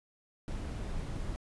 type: noise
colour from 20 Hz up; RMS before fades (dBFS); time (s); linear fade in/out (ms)
brown; -37; 0.48-1.36; 0
effects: resampled to 24000 Hz